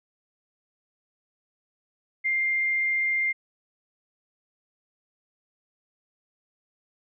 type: tone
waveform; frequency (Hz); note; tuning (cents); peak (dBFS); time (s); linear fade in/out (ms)
sine; 2105; C7; +10; -22; 2.24-3.33; 20
effects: none